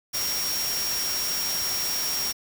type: tone in noise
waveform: sine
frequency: 5588 Hz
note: F8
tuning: in tune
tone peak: -27 dBFS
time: 0.13-2.33 s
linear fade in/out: 20 ms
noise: white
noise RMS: -30 dBFS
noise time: 0.13-2.33 s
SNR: 0 dB
effects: none